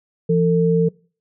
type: tone pair together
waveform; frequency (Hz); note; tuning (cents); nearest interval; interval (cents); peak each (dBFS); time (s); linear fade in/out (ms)
sine; 168.6 / 450.1; E3 / A4; +39 / +39; octave + perfect fourth; 1700; -16; 0.29-0.89; 10
effects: noise-tail reverb RT60 0.4 s tail -23 dB re dry